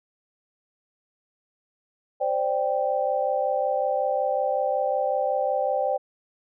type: chord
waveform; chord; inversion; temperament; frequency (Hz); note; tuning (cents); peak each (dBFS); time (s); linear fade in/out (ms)
sine; C suspended second; none; just; 523.3 / 588.7 / 784.9; C5 / D5 / G5; 0 / +4 / +2; -26; 2.2-5.98; 20
effects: none